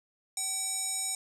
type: tone with band-pass filter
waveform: square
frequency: 767 Hz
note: G5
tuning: 38 cents flat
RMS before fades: -33 dBFS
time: 0.37-1.15 s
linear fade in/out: 2 ms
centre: 7800 Hz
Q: 8
effects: none